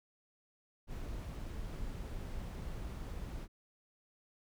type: noise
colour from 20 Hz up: brown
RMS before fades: -42 dBFS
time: 0.87-3.48 s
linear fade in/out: 50 ms
effects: none